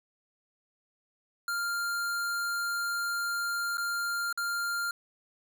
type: tone with dropouts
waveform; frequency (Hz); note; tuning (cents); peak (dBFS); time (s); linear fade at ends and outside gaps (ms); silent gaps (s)
square; 1396.9; F6; 0; -30; 1.48-4.91; 2; 3.772-3.78 / 4.327-4.375
effects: none